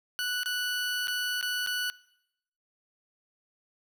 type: tone with dropouts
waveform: 20% pulse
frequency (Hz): 1480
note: F#6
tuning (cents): 0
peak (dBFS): -24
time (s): 0.19-1.9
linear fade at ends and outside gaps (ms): 0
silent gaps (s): 0.433-0.459 / 1.072-1.081 / 1.412-1.427 / 1.663-1.672
effects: noise-tail reverb RT60 0.8 s tail -21 dB re dry